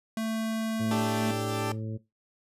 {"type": "tone", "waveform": "square", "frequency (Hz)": 222.2, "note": "A3", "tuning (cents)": 17, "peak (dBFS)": -29, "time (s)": [0.17, 1.31], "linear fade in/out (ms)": 2}
{"type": "harmonic tone", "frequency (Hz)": 110, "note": "A2", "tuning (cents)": 0, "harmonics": [1, 2, 3, 4, 5], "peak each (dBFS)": [-33, -39, -43, -45, -47], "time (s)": [0.79, 1.98], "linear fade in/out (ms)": 20}
{"type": "noise with exponential decay", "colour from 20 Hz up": "violet", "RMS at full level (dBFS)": -45, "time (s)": [0.89, 0.98], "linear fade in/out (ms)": 1, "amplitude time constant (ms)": 19}
{"type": "chord", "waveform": "20% pulse", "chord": "D suspended fourth", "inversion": "none", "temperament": "equal", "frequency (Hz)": [293.7, 392, 440], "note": ["D4", "G4", "A4"], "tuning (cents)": [0, 0, 0], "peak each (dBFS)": -29, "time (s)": [0.91, 1.72], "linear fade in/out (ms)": 2}
{"effects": ["noise-tail reverb RT60 0.2 s tail -17 dB re dry", "resampled to 32000 Hz"]}